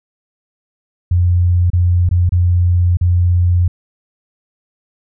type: tone with dropouts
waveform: sine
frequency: 88.4 Hz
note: F2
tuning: 22 cents sharp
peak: -9 dBFS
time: 1.11-3.68 s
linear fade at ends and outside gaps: 5 ms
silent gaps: 1.702-1.732 / 2.091-2.111 / 2.293-2.321 / 2.971-3.011 s
effects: none